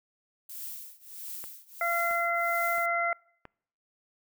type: noise with tremolo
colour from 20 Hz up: violet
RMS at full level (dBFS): -38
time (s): 0.49-2.86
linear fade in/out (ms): 5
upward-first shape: triangle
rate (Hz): 1.5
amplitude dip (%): 95
type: click train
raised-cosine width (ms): 0.5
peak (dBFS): -29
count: 4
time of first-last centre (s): 1.44-3.453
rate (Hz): 1.49
type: harmonic tone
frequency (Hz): 685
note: F5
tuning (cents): -34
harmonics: 1 / 2 / 3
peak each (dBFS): -30 / -30 / -30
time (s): 1.81-3.13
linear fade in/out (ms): 2
effects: noise-tail reverb RT60 0.7 s tail -26 dB re dry